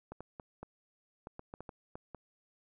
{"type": "clicks", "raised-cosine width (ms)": 1, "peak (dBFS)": -30, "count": 11, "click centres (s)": [0.12, 0.206, 0.398, 0.63, 1.271, 1.394, 1.539, 1.606, 1.692, 1.955, 2.147], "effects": []}